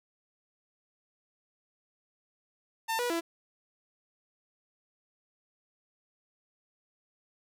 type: tone with pitch steps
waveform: sawtooth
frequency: 899 / 486 / 334.9 Hz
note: A5 / B4 / E4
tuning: +37 / -28 / +27 cents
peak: -25 dBFS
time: 2.88-3.21 s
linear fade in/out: 20 ms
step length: 110 ms
effects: none